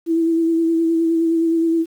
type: tone with vibrato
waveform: sine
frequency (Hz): 329.6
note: E4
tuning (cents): 0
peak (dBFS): -14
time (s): 0.06-1.86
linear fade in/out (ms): 50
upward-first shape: sine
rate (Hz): 9.6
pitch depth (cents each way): 23
effects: 8-bit